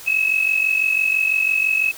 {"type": "tone pair together", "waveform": "sine", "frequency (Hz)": [2569, 2615], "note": ["E7", "E7"], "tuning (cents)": [-45, -15], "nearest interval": "unison", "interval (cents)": 30, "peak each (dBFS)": [-17, -21], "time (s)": [0.06, 1.92], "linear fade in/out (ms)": 20, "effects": ["white hiss -38 dBFS RMS until 1.97 s"]}